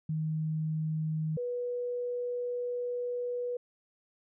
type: tone pair in turn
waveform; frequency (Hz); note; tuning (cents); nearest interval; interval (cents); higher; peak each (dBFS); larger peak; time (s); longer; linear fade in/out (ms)
sine; 156.8 / 488.7; D#3 / B4; +14 / -18; octave + minor sixth; 1968; second; -29 / -31; first; 0.09-1.37 / 1.37-3.57; second; 5
effects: none